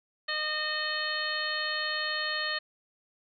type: harmonic tone with a mistuned harmonic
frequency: 612 Hz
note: D#5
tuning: 29 cents flat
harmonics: 1 / 2 / 3 / 4 / 5 / 6 / 7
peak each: -40 / -38 / -32 / -42 / -38 / -41 / -35 dBFS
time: 0.28-2.59 s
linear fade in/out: 10 ms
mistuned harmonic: 4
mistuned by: +71 cents
effects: none